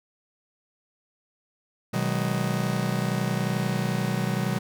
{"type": "chord", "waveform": "45% pulse", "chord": "G# minor seventh", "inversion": "first", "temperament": "just", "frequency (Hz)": [124.59, 155.74, 186.89, 207.7], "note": ["B2", "D#3", "F#3", "G#3"], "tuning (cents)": [16, 2, 18, 0], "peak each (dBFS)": [-29, -30, -29, -32], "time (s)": [1.93, 4.59], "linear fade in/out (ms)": 10, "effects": []}